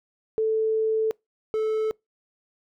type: tone pair in turn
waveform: sine / triangle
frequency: 440 / 436.2 Hz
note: A4 / A4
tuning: 0 / -15 cents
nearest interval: unison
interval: 15 cents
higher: first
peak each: -20 dBFS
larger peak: neither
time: 0.38-1.11 / 1.54-1.91 s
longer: first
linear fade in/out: 0 ms
effects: noise-tail reverb RT60 0.2 s tail -26 dB re dry